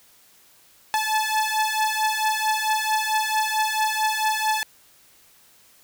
sawtooth beating tone pair, 864 / 868.5 Hz, A5 / A5, -32 / -23 cents, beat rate 4.5 Hz, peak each -20 dBFS, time 0.94-4.63 s, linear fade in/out 0 ms, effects white hiss -55 dBFS RMS until 5.83 s

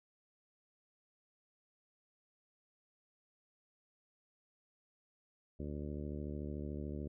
harmonic tone, 73.6 Hz, D2, 4 cents sharp, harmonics 1 / 2 / 3 / 4 / 5 / 6 / 7 / 8, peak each -43 / -46 / -46 / -48 / -49 / -54 / -56 / -56 dBFS, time 5.59-7.08 s, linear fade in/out 10 ms, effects none

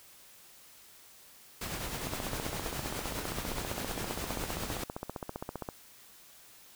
pink noise with tremolo, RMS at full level -36 dBFS, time 1.61-4.84 s, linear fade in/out 5 ms, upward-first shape triangle, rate 9.7 Hz, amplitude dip 45%
click train, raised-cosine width 1 ms, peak -22 dBFS, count 56, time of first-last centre 2.07-5.688 s, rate 15.2 Hz
effects white hiss -56 dBFS RMS until 6.75 s

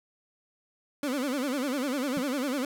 30% pulse tone with vibrato, 269.5 Hz, C#4, 49 cents flat, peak -25 dBFS, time 1.03-2.65 s, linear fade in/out 2 ms, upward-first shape sine, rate 10 Hz, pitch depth 170 cents each way
triangle tone with exponential decay, 185 Hz, F#3, in tune, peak -26 dBFS, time 2.17-2.25 s, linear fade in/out 2 ms, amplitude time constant 17 ms
effects none

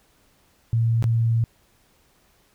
sine tone with dropouts, 114.8 Hz, A#2, 26 cents flat, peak -17 dBFS, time 0.73-1.44 s, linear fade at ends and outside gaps 0 ms, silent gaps 1.025-1.041 s, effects pink hiss -61 dBFS RMS until 2.54 s

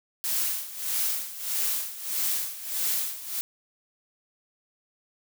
blue noise with tremolo, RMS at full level -26 dBFS, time 0.24-3.41 s, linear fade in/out 0 ms, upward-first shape sine, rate 1.6 Hz, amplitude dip 80%, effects none

